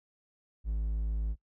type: tone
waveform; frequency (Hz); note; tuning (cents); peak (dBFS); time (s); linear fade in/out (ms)
triangle; 53.7; A1; -41; -27; 0.64-1.36; 50
effects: noise-tail reverb RT60 0.1 s tail -22 dB re dry